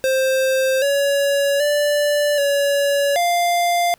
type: tone with pitch steps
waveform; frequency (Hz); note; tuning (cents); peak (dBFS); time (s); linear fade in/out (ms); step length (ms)
square; 526 / 563 / 586 / 566 / 697; C5 / C#5 / D5 / C#5 / F5; +9 / +27 / -4 / +36 / -4; -16; 0.04-3.94; 0; 780
effects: pink hiss -55 dBFS RMS until 3.98 s